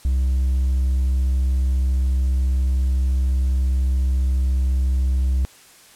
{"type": "tone with hard clipping", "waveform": "sine", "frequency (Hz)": 65.3, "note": "C2", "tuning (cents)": -3, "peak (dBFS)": -17, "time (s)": [0.05, 5.45], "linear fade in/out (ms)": 0, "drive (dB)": 2, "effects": ["white hiss -48 dBFS RMS until 5.95 s", "low-pass 11000 Hz 12 dB/octave"]}